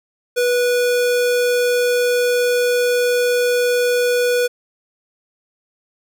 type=tone; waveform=square; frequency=489.3 Hz; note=B4; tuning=16 cents flat; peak=-15 dBFS; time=0.36-4.48 s; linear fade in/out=20 ms; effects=none